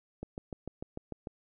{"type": "click train", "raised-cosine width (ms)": 2, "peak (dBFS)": -25, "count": 8, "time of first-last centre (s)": [0.23, 1.272], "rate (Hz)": 6.72, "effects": []}